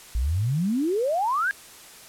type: exponential sweep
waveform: sine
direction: up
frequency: 53.9 to 1667 Hz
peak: -21 dBFS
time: 0.15-1.51 s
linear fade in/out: 0 ms
effects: white hiss -46 dBFS RMS until 2.08 s + low-pass 12000 Hz 12 dB/octave